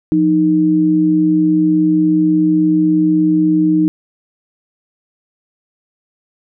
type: tone pair together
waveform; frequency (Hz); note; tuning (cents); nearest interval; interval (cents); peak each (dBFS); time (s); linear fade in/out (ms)
sine; 174.6 / 311.1; F3 / D#4; 0 / 0; minor seventh; 1000; -17 / -10; 0.12-3.88; 0
effects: none